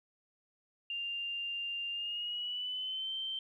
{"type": "tone with pitch glide", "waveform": "sine", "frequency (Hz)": [2794, 3118], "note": ["F7", "G7"], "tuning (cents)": [0, -10], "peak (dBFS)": -35, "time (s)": [0.9, 3.39], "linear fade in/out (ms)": 2, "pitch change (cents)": 190, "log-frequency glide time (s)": [1.91, 3.14], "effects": ["12-bit"]}